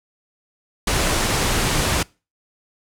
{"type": "low-pass noise", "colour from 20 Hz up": "pink", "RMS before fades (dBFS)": -20, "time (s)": [0.87, 2.03], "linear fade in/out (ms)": 5, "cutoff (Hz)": 11000, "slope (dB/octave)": 24, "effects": ["noise-tail reverb RT60 0.3 s tail -24 dB re dry"]}